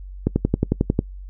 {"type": "click train", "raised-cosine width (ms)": 3, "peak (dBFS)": -4, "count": 9, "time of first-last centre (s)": [0.27, 0.991], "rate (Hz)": 11.1, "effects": ["noise-tail reverb RT60 0.1 s tail -24 dB re dry", "added 47 Hz sine -33 dBFS peak until 1.29 s"]}